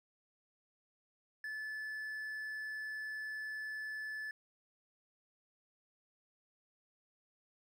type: tone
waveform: triangle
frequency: 1735 Hz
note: A6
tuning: 25 cents flat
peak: -38 dBFS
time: 1.44-4.31 s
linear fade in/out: 2 ms
effects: none